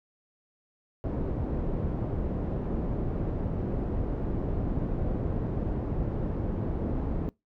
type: low-pass noise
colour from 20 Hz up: pink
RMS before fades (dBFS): -30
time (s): 1.04-7.29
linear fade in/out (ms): 0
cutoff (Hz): 440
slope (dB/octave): 12
effects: noise-tail reverb RT60 0.2 s tail -24 dB re dry